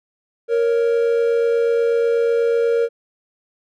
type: tone pair together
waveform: triangle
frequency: 466.2 / 554.4 Hz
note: A#4 / C#5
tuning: 0 / 0 cents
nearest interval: minor third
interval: 300 cents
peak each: -13 / -22 dBFS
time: 0.48-2.89 s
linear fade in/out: 50 ms
effects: none